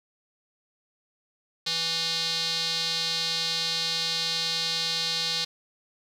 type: tone with band-pass filter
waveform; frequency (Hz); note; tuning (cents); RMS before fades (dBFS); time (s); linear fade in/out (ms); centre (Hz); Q
square; 164.81; E3; 0; -28; 1.66-5.45; 10; 4200; 4.6
effects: 9-bit